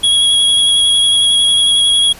square tone with vibrato, 3322 Hz, G#7, in tune, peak -9 dBFS, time 0.03-2.13 s, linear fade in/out 10 ms, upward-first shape triangle, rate 11 Hz, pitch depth 15 cents each way, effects pink hiss -36 dBFS RMS until 2.19 s + resampled to 32000 Hz

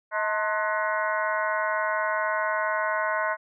harmonic tone with a mistuned harmonic, 212.1 Hz, G#3, 37 cents sharp, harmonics 3 / 4 / 5 / 6 / 7 / 8 / 9 / 10, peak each -29 / -33 / -29 / -41 / -29 / -40 / -34 / -41 dBFS, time 0.11-3.37 s, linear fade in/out 50 ms, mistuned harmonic 4, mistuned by +95 cents, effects none

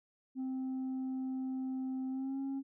sine tone with pitch glide, 261.1 to 271.7 Hz, C4 to C#4, -3 to -35 cents, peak -32 dBFS, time 0.35-2.63 s, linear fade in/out 50 ms, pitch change +68 cents, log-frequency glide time 2.09-2.39 s, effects tanh soft clip ceiling -34 dBFS

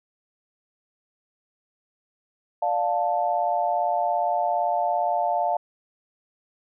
sine chord, D minor, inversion none, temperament just, 587.3 / 704.8 / 881 Hz, D5 / F5 / A5, 0 / +16 / +2 cents, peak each -28 / -23 / -26 dBFS, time 2.62-5.57 s, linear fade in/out 5 ms, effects none

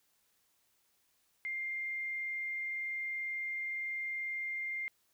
sine tone, 2107 Hz, C7, 12 cents sharp, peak -35 dBFS, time 1.45-4.88 s, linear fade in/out 0 ms, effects white hiss -74 dBFS RMS until 5.13 s

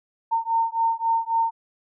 sine beating tone pair, 910 / 913.7 Hz, A#5 / A#5, -42 / -35 cents, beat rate 3.7 Hz, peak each -23 dBFS, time 0.31-1.51 s, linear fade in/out 20 ms, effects none

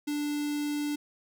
square tone with notch filter, 293.7 Hz, D4, in tune, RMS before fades -31 dBFS, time 0.07-0.96 s, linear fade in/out 10 ms, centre 1100 Hz, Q 0.81, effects none

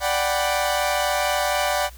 sawtooth chord, G major seventh, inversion second, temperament equal, 587.3 / 740 / 784 / 987.8 Hz, D5 / F#5 / G5 / B5, 0 / 0 / 0 / 0 cents, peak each -20 / -21 / -24 / -25 dBFS, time 0-1.9 s, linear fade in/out 50 ms, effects added 60 Hz sine -40 dBFS peak until 1.97 s + white hiss -49 dBFS RMS until 1.97 s

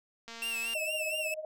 click train, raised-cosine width 0.2 ms, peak -28 dBFS, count 106, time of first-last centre 0.28-0.737 s, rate 230 Hz
45% pulse tone with vibrato, 2689 Hz, E7, 34 cents sharp, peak -32 dBFS, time 0.42-1.34 s, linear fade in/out 2 ms, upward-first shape sine, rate 4.3 Hz, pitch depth 72 cents each way
sine tone with tremolo, 622.3 Hz, D#5, in tune, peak -32 dBFS, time 0.75-1.45 s, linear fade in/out 2 ms, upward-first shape triangle, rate 16 Hz, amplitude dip 85%
effects none

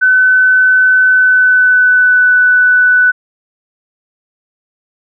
sine tone with pitch glide, 1512 to 1492 Hz, F#6 to F#6, +37 to +14 cents, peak -5 dBFS, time 0.01-3.12 s, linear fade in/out 20 ms, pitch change -23 cents, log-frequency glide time 1.07-2.34 s, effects none

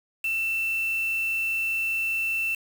sine tone with quantisation, 2675 Hz, E7, 25 cents sharp, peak -24 dBFS, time 0.24-2.55 s, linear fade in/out 5 ms, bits 6, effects none

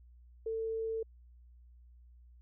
sine tone, 447.3 Hz, A4, 28 cents sharp, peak -33 dBFS, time 0.46-1.03 s, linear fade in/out 5 ms, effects added 60 Hz sine -55 dBFS peak until 2.41 s

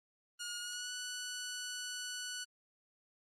10% pulse tone with pitch glide, 1433 to 1481 Hz, F6 to F#6, +44 to +1 cents, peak -31 dBFS, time 0.39-2.45 s, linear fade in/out 20 ms, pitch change +57 cents, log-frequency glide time 0.59-0.92 s, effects low-pass 11000 Hz 12 dB/octave + Opus 32 kbps

